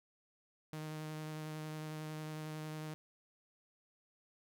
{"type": "tone with vibrato", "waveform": "sawtooth", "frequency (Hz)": 154.9, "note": "D#3", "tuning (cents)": -7, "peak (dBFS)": -38, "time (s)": [0.73, 2.94], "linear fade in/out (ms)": 0, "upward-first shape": "sine", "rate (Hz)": 11, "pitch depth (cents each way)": 11, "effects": []}